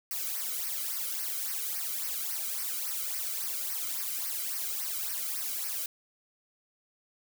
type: noise with flanger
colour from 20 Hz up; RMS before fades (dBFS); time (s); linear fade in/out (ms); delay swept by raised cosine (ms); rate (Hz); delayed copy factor
blue; -34; 0.11-5.86; 2; 0.27 to 1.16; 3.6; -0.9
effects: none